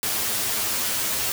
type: noise with comb filter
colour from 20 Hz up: white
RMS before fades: -25 dBFS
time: 0.03-1.32 s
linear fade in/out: 0 ms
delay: 9.4 ms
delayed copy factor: +1
effects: none